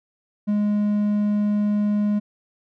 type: tone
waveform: triangle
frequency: 207.7 Hz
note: G#3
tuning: in tune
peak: -16 dBFS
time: 0.47-2.2 s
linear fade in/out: 20 ms
effects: none